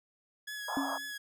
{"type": "tone with vibrato", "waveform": "sawtooth", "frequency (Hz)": 1682, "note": "G#6", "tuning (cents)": 22, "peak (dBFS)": -35, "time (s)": [0.47, 1.18], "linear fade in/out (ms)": 10, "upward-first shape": "triangle", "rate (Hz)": 3.9, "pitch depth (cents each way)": 28}
{"type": "band-pass noise", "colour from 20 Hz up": "pink", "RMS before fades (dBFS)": -37, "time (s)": [0.68, 0.98], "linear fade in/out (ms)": 5, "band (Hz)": [630, 1200], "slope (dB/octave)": 48}
{"type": "tone with exponential decay", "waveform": "sine", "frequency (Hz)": 275.6, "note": "C#4", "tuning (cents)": -10, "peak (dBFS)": -27, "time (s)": [0.77, 1.12], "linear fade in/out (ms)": 1, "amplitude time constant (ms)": 75}
{"effects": []}